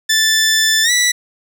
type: tone with pitch glide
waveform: 15% pulse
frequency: 1760 to 1964.2 Hz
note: A6 to B6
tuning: 0 to -10 cents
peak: -5 dBFS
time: 0.09-1.12 s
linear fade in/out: 10 ms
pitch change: +190 cents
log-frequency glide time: 0.83-0.91 s
effects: none